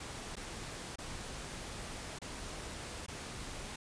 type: noise with dropouts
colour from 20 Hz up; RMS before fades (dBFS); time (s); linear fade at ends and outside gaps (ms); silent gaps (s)
pink; -44; 0-3.76; 5; 0.356-0.366 / 0.958-0.984 / 2.188-2.216 / 3.064-3.081
effects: resampled to 22050 Hz